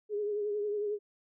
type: tone with vibrato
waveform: sine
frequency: 415.3 Hz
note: G#4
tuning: in tune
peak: -30 dBFS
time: 0.09-0.99 s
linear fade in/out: 50 ms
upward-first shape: triangle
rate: 11 Hz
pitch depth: 49 cents each way
effects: none